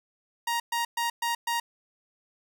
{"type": "tone bursts", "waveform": "sawtooth", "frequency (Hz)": 938, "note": "A#5", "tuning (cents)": 11, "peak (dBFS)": -22, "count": 5, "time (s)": [0.47, 1.6], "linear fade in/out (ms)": 5, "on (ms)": 130, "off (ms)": 120, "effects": []}